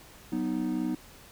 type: chord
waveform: triangle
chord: B major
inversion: second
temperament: equal with one note detuned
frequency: 186.71 / 246.9 / 311.1 Hz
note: F#3 / B3 / D#4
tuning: +16 / 0 / 0 cents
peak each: -33 / -29 / -29 dBFS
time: 0.32-0.95 s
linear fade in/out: 5 ms
effects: pink hiss -52 dBFS RMS until 1.31 s